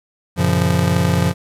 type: chord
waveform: square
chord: Gb major seventh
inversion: none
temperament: just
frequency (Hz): 92.5 / 115.62 / 138.75 / 173.43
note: Gb2 / Bb2 / Db3 / F3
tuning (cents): 0 / -14 / +2 / -12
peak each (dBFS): -20 / -24 / -21 / -18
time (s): 0.36-1.34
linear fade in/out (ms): 50
effects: resampled to 32000 Hz + 8-bit